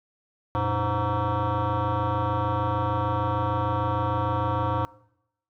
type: tone with frequency modulation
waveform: sine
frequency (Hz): 523.3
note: C5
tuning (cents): 0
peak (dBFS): -20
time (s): 0.55-4.85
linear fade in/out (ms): 0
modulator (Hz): 204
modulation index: 3.3
effects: noise-tail reverb RT60 0.8 s tail -23 dB re dry + tanh soft clip ceiling -21 dBFS